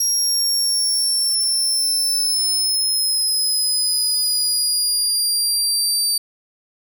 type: linear sweep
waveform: 25% pulse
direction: down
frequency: 5620 to 4632 Hz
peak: -12 dBFS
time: 0-6.18 s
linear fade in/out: 5 ms
effects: none

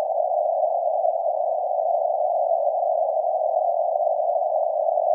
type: band-pass noise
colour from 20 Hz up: white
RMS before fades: -22 dBFS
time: 0-5.14 s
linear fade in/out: 0 ms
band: 590 to 740 Hz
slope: 96 dB/octave
effects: none

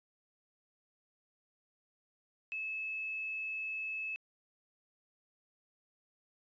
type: tone with quantisation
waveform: sine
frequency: 2600 Hz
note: E7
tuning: 24 cents flat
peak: -36 dBFS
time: 2.52-4.16 s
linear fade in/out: 0 ms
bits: 11
effects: resampled to 16000 Hz

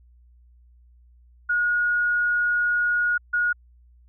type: tone bursts at uneven times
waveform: sine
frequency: 1444 Hz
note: F#6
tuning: 43 cents flat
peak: -19 dBFS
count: 2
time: 1.49-3.18 / 3.33-3.53 s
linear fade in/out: 10 ms
effects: added 60 Hz sine -51 dBFS peak until 4.08 s

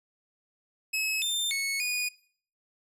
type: tone with pitch steps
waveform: sawtooth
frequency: 2574 / 3590 / 2202 / 2463 Hz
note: E7 / A7 / C#7 / D#7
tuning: -42 / +34 / -12 / -18 cents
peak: -24 dBFS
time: 0.93-2.09 s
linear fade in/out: 10 ms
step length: 290 ms
effects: noise-tail reverb RT60 0.5 s tail -20 dB re dry + resampled to 32000 Hz

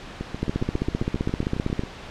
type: two click trains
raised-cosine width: 3 ms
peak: -16 / -10 dBFS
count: 13 / 22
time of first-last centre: 0.21-1.836 / 0.43-1.794 s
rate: 7.38 / 15.4 Hz
effects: pink hiss -39 dBFS RMS until 2.1 s + low-pass 4000 Hz 12 dB/octave

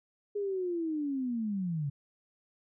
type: linear sweep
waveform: sine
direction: down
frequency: 415.3 to 136 Hz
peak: -30 dBFS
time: 0.35-1.9 s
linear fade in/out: 10 ms
effects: none

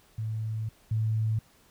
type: tone pair in turn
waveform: sine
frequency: 110 / 110 Hz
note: A2 / A2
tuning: 0 / 0 cents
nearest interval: unison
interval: 0 cents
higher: neither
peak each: -29 / -24 dBFS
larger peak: second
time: 0.18-0.69 / 0.91-1.39 s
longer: first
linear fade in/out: 5 ms
effects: pink hiss -61 dBFS RMS until 1.7 s

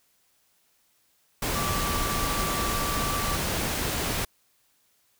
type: tone in noise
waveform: sine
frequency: 1162 Hz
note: D6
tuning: 19 cents flat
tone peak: -31 dBFS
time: 1.55-3.36 s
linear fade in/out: 5 ms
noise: pink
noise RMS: -28 dBFS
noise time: 1.42-4.25 s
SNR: -6 dB
effects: white hiss -67 dBFS RMS until 5.19 s

